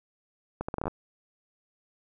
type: accelerating click train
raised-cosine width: 1 ms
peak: -17 dBFS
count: 9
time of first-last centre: 0.61-0.88 s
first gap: 75 ms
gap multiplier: 0.75
effects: none